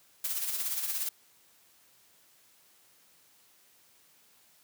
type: noise with tremolo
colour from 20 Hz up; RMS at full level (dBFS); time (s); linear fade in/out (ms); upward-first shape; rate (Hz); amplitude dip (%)
blue; -31; 0.24-1.09; 5; sine; 17; 50
effects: white hiss -63 dBFS RMS until 4.63 s + high-pass 80 Hz 12 dB/octave